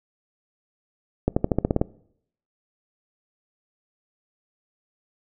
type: accelerating click train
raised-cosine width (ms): 2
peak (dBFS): -6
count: 9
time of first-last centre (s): 1.28-1.815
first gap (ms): 85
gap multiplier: 0.93
effects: noise-tail reverb RT60 0.7 s tail -22 dB re dry